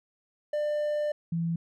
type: tone pair in turn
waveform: triangle / sine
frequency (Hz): 596 / 167.25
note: D5 / E3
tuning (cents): +25 / +25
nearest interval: octave + minor seventh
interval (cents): 2200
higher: first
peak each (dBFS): -24 / -26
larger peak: first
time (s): 0.53-1.12 / 1.32-1.56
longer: first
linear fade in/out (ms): 5
effects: none